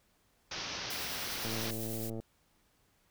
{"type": "low-pass noise", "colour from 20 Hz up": "white", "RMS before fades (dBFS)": -40, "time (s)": [0.51, 1.71], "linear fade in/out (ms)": 5, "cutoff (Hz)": 6100, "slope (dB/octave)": 96}
{"type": "noise with tremolo", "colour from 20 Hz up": "blue", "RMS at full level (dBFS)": -41, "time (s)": [0.9, 2.1], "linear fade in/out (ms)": 5, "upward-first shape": "triangle", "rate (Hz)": 9.9, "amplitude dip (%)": 35}
{"type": "click train", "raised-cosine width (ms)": 2, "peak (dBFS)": -28, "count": 85, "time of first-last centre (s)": [1.45, 2.2], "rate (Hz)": 112}
{"effects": ["pink hiss -71 dBFS RMS until 3.1 s"]}